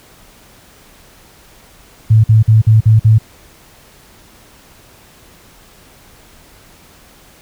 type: tone bursts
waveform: sine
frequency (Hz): 110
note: A2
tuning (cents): 0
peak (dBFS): -4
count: 6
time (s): 2.1-3.185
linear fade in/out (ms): 10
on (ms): 140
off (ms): 49
effects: pink hiss -44 dBFS RMS until 7.41 s